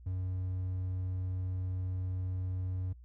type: tone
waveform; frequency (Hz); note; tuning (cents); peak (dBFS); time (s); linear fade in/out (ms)
triangle; 92.5; F#2; 0; -31; 0.06-2.93; 5
effects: noise-tail reverb RT60 0.1 s tail -20 dB re dry + added 60 Hz sine -50 dBFS peak until 3.04 s